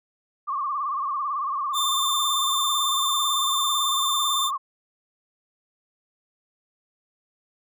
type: tone with vibrato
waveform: sine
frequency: 1131 Hz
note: C#6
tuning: 34 cents sharp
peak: -24 dBFS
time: 0.47-4.58 s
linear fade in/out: 20 ms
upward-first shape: sine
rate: 18 Hz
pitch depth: 110 cents each way
type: tone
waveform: sawtooth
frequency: 3571 Hz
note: A7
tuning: 25 cents sharp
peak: -20 dBFS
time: 1.73-4.51 s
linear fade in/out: 50 ms
effects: none